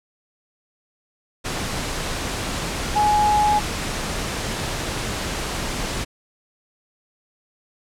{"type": "tone in noise", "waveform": "sine", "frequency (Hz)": 839, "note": "G#5", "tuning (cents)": 17, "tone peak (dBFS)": -15, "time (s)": [2.95, 3.6], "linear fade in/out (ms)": 20, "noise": "pink", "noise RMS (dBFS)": -26, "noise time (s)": [1.44, 6.05], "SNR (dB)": 8, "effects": ["low-pass 9000 Hz 12 dB/octave"]}